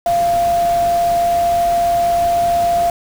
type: tone in noise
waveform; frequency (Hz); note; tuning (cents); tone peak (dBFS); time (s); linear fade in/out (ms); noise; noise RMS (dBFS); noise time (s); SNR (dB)
sine; 691; F5; -19; -12; 0.06-2.9; 2; pink; -29; 0.06-2.9; +14
effects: none